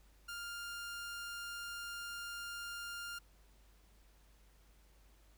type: tone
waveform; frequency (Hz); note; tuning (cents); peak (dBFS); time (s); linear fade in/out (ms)
sawtooth; 1402; F6; +6; -39; 0.28-3.19; 10
effects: added 50 Hz sine -63 dBFS peak until 5.37 s + pink hiss -70 dBFS RMS until 5.37 s